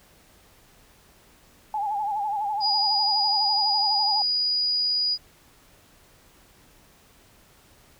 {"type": "tone with vibrato", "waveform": "sine", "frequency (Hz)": 830.6, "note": "G#5", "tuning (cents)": 0, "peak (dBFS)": -24, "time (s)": [1.74, 4.22], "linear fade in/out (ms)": 2, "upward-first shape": "sine", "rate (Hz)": 12, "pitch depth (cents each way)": 77}
{"type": "tone", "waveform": "sine", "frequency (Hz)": 4909, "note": "D#8", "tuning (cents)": -24, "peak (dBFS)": -21, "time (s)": [2.6, 5.18], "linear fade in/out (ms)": 50}
{"effects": ["pink hiss -56 dBFS RMS until 7.99 s"]}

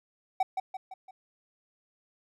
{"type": "tone with echo", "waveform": "triangle", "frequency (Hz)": 759, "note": "F#5", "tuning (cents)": 44, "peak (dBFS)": -20, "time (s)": [0.4, 0.43], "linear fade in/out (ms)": 5, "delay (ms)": 170, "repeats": 4, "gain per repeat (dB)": -6, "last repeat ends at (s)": 1.11, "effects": []}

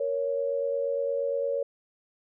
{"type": "tone pair together", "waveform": "sine", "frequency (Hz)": [468.2, 556.8], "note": ["A#4", "C#5"], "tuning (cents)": [8, 8], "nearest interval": "minor third", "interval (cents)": 300, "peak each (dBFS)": [-30, -27], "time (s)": [0, 1.63], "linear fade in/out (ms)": 5, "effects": []}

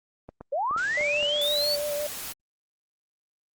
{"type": "clicks", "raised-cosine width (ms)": 1, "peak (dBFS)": -25, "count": 6, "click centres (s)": [0.29, 0.41, 0.711, 0.763, 1.01, 1.228]}
{"type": "linear sweep", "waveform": "sine", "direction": "up", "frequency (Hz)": [510, 4600], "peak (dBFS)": -24, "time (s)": [0.52, 1.76], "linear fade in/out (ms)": 10}
{"type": "noise", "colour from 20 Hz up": "white", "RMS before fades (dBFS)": -36, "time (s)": [0.77, 2.33], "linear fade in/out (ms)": 10}
{"type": "tone with vibrato", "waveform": "sine", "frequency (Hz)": 587.3, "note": "D5", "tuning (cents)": 0, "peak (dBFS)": -27, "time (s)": [0.97, 2.07], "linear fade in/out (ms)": 5, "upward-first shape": "sine", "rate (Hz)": 5.9, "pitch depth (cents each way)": 21}
{"effects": ["Opus 24 kbps"]}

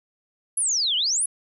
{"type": "exponential two-way sweep", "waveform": "sine", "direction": "down then up", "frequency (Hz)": [11000, 2852, 11000], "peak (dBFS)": -20, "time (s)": [0.57, 1.26], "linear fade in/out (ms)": 5, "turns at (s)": 0.96, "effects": []}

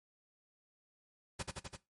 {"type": "noise with echo", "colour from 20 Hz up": "pink", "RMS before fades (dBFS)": -39, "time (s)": [1.39, 1.43], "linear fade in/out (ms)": 10, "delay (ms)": 84, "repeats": 4, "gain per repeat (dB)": -2, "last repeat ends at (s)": 1.766, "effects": ["noise-tail reverb RT60 0.2 s tail -17 dB re dry", "MP3 48 kbps"]}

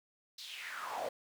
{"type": "noise with high-pass filter sweep", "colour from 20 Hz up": "brown", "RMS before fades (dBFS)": -42, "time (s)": [0.38, 1.09], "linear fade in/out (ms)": 5, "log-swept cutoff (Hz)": [4400, 550], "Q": 4.3, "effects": []}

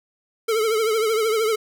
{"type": "tone with vibrato", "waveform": "square", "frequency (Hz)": 440.9, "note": "A4", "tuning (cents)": 4, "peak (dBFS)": -19, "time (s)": [0.48, 1.56], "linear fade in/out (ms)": 10, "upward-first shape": "triangle", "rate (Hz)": 13, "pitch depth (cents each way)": 88, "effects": []}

